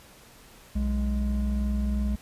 triangle tone pair together, 61.74 / 207.7 Hz, B1 / G#3, 0 / 0 cents, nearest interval octave + major sixth, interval 2100 cents, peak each -23 / -27 dBFS, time 0.75-2.16 s, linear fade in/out 10 ms, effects pink hiss -52 dBFS RMS until 2.21 s + resampled to 32000 Hz

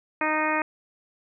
harmonic tone, 309.1 Hz, D#4, 11 cents flat, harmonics 1 / 2 / 3 / 4 / 5 / 6 / 7 / 8, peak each -30 / -30 / -28 / -30 / -33 / -30 / -33 / -32 dBFS, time 0.21-0.62 s, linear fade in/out 2 ms, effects none

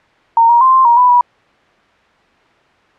sine tone with pitch steps, 919 / 945 / 1044 / 1050 / 944 / 992 / 974 Hz, A#5 / A#5 / C6 / C6 / A#5 / B5 / B5, -25 / +23 / -4 / +6 / +22 / +7 / -24 cents, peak -5 dBFS, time 0.37-1.21 s, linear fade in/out 2 ms, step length 120 ms, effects white hiss -50 dBFS RMS until 2.98 s + low-pass 2000 Hz 12 dB/octave

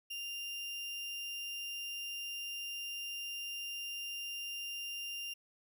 35% pulse tone, 2794 Hz, F7, in tune, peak -38 dBFS, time 0.1-5.34 s, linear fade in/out 10 ms, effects none

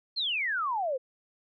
sine exponential sweep, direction down, 4361 to 493.9 Hz, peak -27 dBFS, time 0.16-0.98 s, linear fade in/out 20 ms, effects none

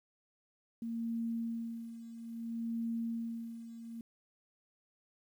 sine tone with tremolo, 230 Hz, A#3, 23 cents flat, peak -33 dBFS, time 0.82-4.01 s, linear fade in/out 2 ms, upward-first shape sine, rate 0.6 Hz, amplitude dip 75%, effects 11-bit

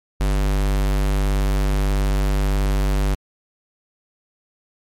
square tone, 49.22 Hz, G1, 8 cents sharp, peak -17 dBFS, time 0.2-3.15 s, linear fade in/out 10 ms, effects MP3 64 kbps

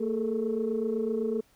sine tone cluster, 227 / 423.2 / 451.1 Hz, A#3 / G#4 / A4, -46 / +33 / +43 cents, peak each -30 dBFS, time 0-1.41 s, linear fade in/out 10 ms, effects tanh soft clip ceiling -19 dBFS + pink hiss -64 dBFS RMS until 1.55 s

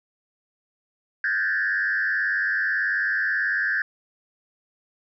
sine tone with frequency modulation, 1661.2 Hz, G#6, in tune, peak -20 dBFS, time 1.24-3.82 s, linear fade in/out 2 ms, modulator 98.3 Hz, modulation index 1.5, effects tanh soft clip ceiling -16 dBFS

